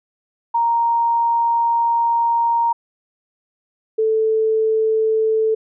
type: tone pair in turn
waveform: sine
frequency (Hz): 932.3 / 440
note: A#5 / A4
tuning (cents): 0 / 0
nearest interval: octave + minor second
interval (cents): 1300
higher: first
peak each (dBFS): -14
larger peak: neither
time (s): 0.54-2.73 / 3.98-5.55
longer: first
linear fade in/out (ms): 10
effects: none